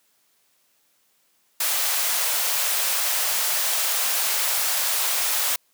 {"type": "high-pass noise", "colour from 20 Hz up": "white", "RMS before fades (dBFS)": -23, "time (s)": [1.6, 5.56], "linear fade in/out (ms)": 5, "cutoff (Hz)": 540, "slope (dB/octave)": 24, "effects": ["white hiss -65 dBFS RMS until 5.73 s", "high-pass 150 Hz 12 dB/octave"]}